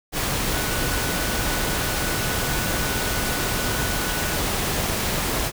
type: tone in noise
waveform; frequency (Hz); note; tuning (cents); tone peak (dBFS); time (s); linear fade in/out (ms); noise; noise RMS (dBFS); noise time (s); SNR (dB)
sine; 1480; F#6; 0; -33; 0.51-4.4; 50; pink; -24; 0.12-5.52; -12
effects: none